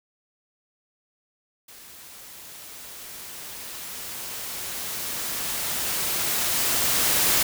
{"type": "noise with level ramp", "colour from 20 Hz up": "white", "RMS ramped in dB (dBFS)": [-46, -20], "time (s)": [1.68, 7.43], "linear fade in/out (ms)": 5, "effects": []}